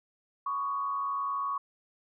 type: tone with frequency modulation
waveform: sine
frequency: 1117 Hz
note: C#6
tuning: 13 cents sharp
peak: -29 dBFS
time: 0.46-1.58 s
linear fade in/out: 5 ms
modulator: 101 Hz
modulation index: 0.59
effects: none